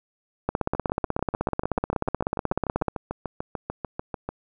two click trains, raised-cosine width 1 ms, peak -9 / -15 dBFS, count 40 / 25, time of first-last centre 0.49-2.883 / 0.75-4.29 s, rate 16.3 / 6.78 Hz, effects none

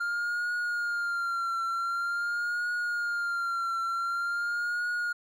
triangle tone with vibrato, 1399 Hz, F6, 3 cents sharp, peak -26 dBFS, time 0-5.13 s, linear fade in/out 10 ms, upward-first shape triangle, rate 0.46 Hz, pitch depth 58 cents each way, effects none

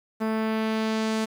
sawtooth tone with low-pass filter sweep, 220 Hz, A3, in tune, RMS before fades -26 dBFS, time 0.2-1.26 s, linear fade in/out 20 ms, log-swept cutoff 1500 to 9100 Hz, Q 0.89, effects 8-bit

